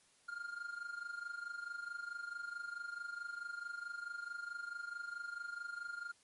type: tone with amplitude modulation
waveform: triangle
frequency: 1406 Hz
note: F6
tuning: 11 cents sharp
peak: -37 dBFS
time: 0.28-6.12 s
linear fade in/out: 10 ms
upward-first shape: sine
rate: 24.6 Hz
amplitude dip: 75%
effects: white hiss -69 dBFS RMS until 6.23 s + MP3 48 kbps